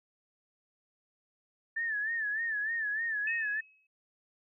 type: tone with vibrato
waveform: sine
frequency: 1760 Hz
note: A6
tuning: in tune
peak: -30 dBFS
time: 1.76-3.61 s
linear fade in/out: 10 ms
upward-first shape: sine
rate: 3.3 Hz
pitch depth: 98 cents each way
type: tone with exponential decay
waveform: sine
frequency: 2566 Hz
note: E7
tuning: 47 cents flat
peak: -31 dBFS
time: 3.27-3.87 s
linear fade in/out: 5 ms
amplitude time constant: 130 ms
effects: none